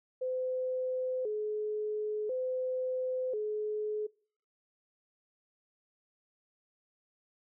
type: tone with vibrato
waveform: sine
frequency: 466.2 Hz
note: A#4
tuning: in tune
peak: -31 dBFS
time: 0.21-4.07 s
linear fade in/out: 10 ms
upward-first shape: square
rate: 0.48 Hz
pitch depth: 160 cents each way
effects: noise-tail reverb RT60 0.5 s tail -24 dB re dry